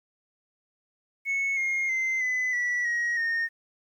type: tone with pitch steps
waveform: sine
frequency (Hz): 2202 / 2137 / 2074 / 2012 / 1952.7 / 1894.9 / 1838.9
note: C#7 / C7 / C7 / B6 / B6 / A#6 / A#6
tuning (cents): -12 / +36 / -16 / +32 / -20 / +28 / -24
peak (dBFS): -22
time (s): 1.25-3.49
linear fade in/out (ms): 50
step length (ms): 320
effects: tanh soft clip ceiling -23 dBFS + 10-bit